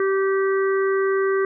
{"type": "harmonic tone", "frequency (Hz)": 388.1, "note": "G4", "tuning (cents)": -17, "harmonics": [1, 3, 4, 5], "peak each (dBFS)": [-18, -28, -30, -32], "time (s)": [0, 1.45], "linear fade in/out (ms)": 2, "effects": []}